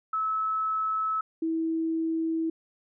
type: tone pair in turn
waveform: sine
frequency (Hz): 1299 / 324.8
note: E6 / E4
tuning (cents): -26 / -26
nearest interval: 2 octaves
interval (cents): 2400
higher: first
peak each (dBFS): -25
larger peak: neither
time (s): 0.13-1.21 / 1.42-2.5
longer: neither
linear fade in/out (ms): 5
effects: none